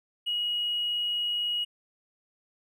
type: tone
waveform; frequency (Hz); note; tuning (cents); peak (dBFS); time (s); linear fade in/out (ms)
triangle; 2899; F#7; -36; -23; 0.26-1.65; 20
effects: tanh soft clip ceiling -24 dBFS